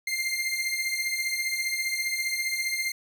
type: beating tone pair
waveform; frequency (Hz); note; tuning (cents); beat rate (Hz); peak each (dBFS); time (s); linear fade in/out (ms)
sawtooth; 2093 / 2108; C7 / C7; 0 / +12; 15; -28 / -25; 0.07-2.92; 5
effects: none